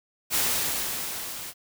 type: noise with level ramp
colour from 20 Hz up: white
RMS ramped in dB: -23 to -38 dBFS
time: 0.3-1.54 s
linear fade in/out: 50 ms
effects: none